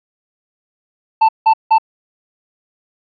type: tone bursts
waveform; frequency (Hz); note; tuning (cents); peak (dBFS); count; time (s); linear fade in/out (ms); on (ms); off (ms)
triangle; 886; A5; +12; -5; 3; 1.21-1.784; 10; 78; 170
effects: resampled to 11025 Hz